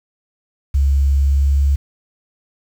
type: tone with pitch glide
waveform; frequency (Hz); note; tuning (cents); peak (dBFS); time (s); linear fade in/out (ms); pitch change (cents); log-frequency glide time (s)
sine; 69.3 to 69.98; C#2 to C#2; 0 to +17; -11; 0.74-1.76; 10; +17; 1.14-1.62
effects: 7-bit